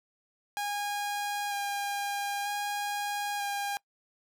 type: tone with vibrato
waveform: sawtooth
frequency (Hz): 813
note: G#5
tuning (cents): -37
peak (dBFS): -27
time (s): 0.57-3.77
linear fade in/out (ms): 0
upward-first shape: square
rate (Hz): 0.53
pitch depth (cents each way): 12
effects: noise-tail reverb RT60 0.1 s tail -23 dB re dry